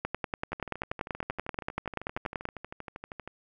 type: two click trains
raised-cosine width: 0.5 ms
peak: -15 / -24 dBFS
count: 26 / 36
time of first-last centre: 0.05-2.454 / 0.52-3.276 s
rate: 10.4 / 12.7 Hz
effects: none